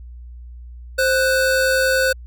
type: tone pair together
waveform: square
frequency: 525 / 1484.9 Hz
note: C5 / F#6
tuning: +6 / +6 cents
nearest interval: octave + tritone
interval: 1800 cents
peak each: -18 / -19 dBFS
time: 0.98-2.13 s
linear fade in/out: 10 ms
effects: added 60 Hz sine -34 dBFS peak until 2.26 s